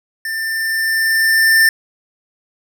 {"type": "tone with level ramp", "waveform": "square", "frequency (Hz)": 1789, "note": "A6", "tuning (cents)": 28, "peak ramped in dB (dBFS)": [-21, -8], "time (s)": [0.25, 1.69], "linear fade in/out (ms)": 2, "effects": []}